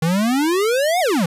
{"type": "exponential two-way sweep", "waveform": "square", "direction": "up then down", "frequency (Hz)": [155.56, 756, 155.56], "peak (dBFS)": -16, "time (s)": [0.02, 1.26], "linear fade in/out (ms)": 5, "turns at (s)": 1, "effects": ["resampled to 32000 Hz"]}